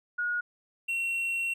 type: tone pair in turn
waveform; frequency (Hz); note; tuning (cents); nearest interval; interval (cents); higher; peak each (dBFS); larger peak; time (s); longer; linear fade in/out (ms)
sine / triangle; 1445 / 2728; F#6 / F7; -41 / -41; major seventh; 1100; second; -27 / -26; second; 0.18-0.41 / 0.88-1.54; second; 10
effects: none